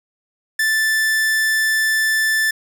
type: tone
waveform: 45% pulse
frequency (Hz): 1760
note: A6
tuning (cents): 0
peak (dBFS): -15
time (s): 0.59-2.51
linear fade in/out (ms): 5
effects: none